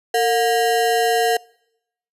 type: ring-modulated tone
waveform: square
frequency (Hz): 587.3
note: D5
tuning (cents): 0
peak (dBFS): -13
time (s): 0.14-1.37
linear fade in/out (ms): 5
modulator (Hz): 132
effects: noise-tail reverb RT60 0.8 s tail -26 dB re dry + resampled to 32000 Hz